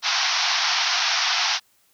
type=band-pass noise; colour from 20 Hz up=white; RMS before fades=-22 dBFS; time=0.02-1.6 s; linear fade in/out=50 ms; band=690 to 5900 Hz; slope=96 dB/octave; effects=white hiss -62 dBFS RMS until 1.93 s